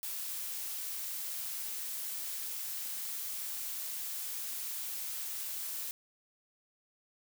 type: noise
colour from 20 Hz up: blue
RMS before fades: -39 dBFS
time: 0.03-5.91 s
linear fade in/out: 0 ms
effects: none